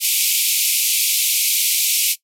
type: band-pass noise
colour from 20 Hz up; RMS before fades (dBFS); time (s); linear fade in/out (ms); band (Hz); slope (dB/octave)
white; -18; 0-2.16; 50; 2200 to 15000; 96
effects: noise-tail reverb RT60 0.1 s tail -18 dB re dry